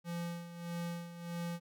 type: tone with tremolo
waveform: square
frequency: 171.3 Hz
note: F3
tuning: 33 cents flat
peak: -37 dBFS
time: 0.04-1.6 s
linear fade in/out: 50 ms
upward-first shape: sine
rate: 1.6 Hz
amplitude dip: 70%
effects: none